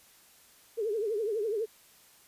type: tone with vibrato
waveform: sine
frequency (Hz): 430.9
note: A4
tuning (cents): -36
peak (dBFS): -28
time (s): 0.77-1.66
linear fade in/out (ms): 20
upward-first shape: triangle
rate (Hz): 12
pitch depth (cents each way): 160
effects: white hiss -59 dBFS RMS until 2.27 s + resampled to 32000 Hz